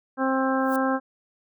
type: harmonic tone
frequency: 264.5 Hz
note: C4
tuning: 19 cents sharp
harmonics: 1 / 2 / 3 / 4 / 5 / 6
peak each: -24 / -27 / -29 / -30 / -31 / -32 dBFS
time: 0.17-1 s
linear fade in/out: 50 ms
type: noise with exponential growth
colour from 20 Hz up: violet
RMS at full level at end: -34 dBFS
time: 0.6-0.76 s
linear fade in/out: 1 ms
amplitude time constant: 34 ms
effects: none